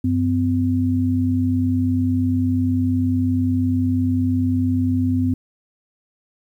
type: tone pair together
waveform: sine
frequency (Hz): 95.7 / 255.7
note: G2 / C4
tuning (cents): -41 / -40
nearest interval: octave + perfect fourth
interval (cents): 1701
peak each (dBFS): -20 / -18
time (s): 0.04-5.34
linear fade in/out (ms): 5
effects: 9-bit